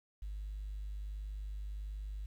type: tone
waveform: sine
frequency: 50.7 Hz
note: G#1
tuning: 41 cents flat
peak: -38 dBFS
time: 0.22-2.26 s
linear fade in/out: 5 ms
effects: tanh soft clip ceiling -34 dBFS + 11-bit